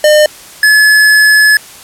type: tone pair in turn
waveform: square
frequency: 605 / 1711.2 Hz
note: D#5 / A6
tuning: -49 / -49 cents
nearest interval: octave + tritone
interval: 1800 cents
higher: second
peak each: -4 dBFS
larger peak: neither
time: 0.04-0.26 / 0.63-1.57 s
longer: second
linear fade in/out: 2 ms
effects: white hiss -33 dBFS RMS until 1.83 s + low-pass 12000 Hz 12 dB/octave